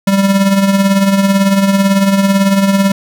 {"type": "tone with tremolo", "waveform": "square", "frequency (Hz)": 196, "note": "G3", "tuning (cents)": 0, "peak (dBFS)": -6, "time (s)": [0.07, 2.92], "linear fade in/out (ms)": 5, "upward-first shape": "triangle", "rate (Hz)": 18, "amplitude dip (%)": 60, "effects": []}